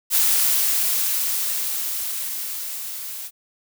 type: noise with level ramp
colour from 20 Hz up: blue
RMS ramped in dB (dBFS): -17 to -33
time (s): 0.1-3.31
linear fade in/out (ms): 50
effects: none